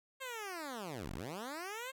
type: linear two-way sweep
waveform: 10% pulse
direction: down then up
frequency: 542 to 37.03 to 542 Hz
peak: -33 dBFS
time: 0.2-1.92 s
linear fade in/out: 20 ms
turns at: 1.12 s
effects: none